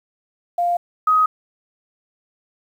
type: tone pair in turn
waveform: sine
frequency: 698.5 / 1258.7 Hz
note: F5 / D#6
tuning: 0 / +20 cents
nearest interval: minor seventh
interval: 1020 cents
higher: second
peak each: -16 / -12 dBFS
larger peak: second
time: 0.58-0.77 / 1.07-1.26 s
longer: neither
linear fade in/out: 5 ms
effects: 8-bit